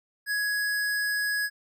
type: tone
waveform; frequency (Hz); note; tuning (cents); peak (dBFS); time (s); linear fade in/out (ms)
square; 1671; G#6; +10; -26; 0.26-1.5; 50
effects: none